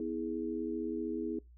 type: chord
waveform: sine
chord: E major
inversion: second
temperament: equal with one note detuned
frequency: 246.9 / 322.8 / 415.3 Hz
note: B3 / E4 / G#4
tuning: 0 / -36 / 0 cents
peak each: -39 / -36 / -39 dBFS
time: 0-1.39 s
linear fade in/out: 2 ms
effects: noise-tail reverb RT60 0.2 s tail -23 dB re dry + added 60 Hz sine -54 dBFS peak until 1.57 s